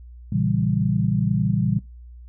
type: chord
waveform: sine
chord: A# diminished seventh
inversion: none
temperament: equal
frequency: 116.54 / 138.59 / 164.81 / 196 Hz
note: A#2 / C#3 / E3 / G3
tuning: 0 / 0 / 0 / 0 cents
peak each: -24 dBFS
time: 0.32-1.79 s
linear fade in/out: 5 ms
effects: noise-tail reverb RT60 0.2 s tail -18 dB re dry + added 60 Hz sine -39 dBFS peak until 2.28 s